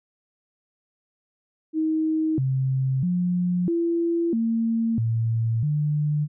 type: tone with pitch steps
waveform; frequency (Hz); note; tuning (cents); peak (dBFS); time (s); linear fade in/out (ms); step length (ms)
sine; 315.6 / 132.3 / 178.4 / 337.8 / 227.6 / 113.8 / 149.1; D#4 / C3 / F3 / E4 / A#3 / A#2 / D3; +25 / +20 / +37 / +42 / -41 / -41 / +27; -20; 1.73-6.28; 50; 650
effects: none